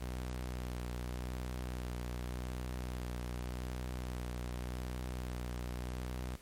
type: tone with vibrato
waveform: sawtooth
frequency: 61.74 Hz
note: B1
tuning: in tune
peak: -34 dBFS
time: 0-6.37 s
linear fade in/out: 20 ms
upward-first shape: sine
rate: 0.85 Hz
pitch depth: 21 cents each way
effects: pink hiss -59 dBFS RMS until 6.41 s + MP3 64 kbps